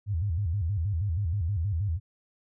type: tone with vibrato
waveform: sine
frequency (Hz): 91.4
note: F#2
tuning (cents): -21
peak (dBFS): -25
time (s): 0.06-2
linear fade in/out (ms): 50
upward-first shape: square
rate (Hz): 6.3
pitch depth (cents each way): 200
effects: none